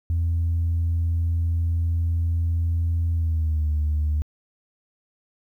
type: tone with pitch glide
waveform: sine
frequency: 83.8 to 75.52 Hz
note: E2 to D2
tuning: +29 to +49 cents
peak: -18 dBFS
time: 0.1-4.22 s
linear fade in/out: 0 ms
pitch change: -180 cents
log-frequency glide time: 3.12-3.71 s
effects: tanh soft clip ceiling -17 dBFS + 10-bit